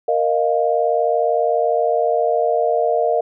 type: chord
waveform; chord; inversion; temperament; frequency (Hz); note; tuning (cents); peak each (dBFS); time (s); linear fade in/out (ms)
sine; Bb suspended fourth; none; equal with one note detuned; 466.2 / 618.7 / 698.5; Bb4 / Eb5 / F5; 0 / -10 / 0; -19; 0.08-3.21; 5
effects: none